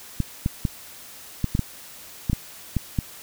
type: clicks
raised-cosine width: 5 ms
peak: -9 dBFS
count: 10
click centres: 0.203 / 0.461 / 0.652 / 1.443 / 1.551 / 1.593 / 2.298 / 2.331 / 2.767 / 2.988 s
effects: white hiss -43 dBFS RMS until 3.22 s